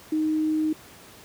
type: tone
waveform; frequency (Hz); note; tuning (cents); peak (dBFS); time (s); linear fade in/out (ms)
sine; 311.1; D#4; 0; -21; 0.12-0.73; 5
effects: pink hiss -48 dBFS RMS until 1.24 s + high-pass 80 Hz 12 dB/octave